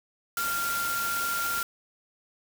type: tone in noise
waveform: sine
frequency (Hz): 1387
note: F6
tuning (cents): -12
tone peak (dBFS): -28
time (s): 0.37-1.63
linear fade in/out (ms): 2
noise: white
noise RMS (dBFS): -33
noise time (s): 0.37-1.63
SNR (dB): +2
effects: none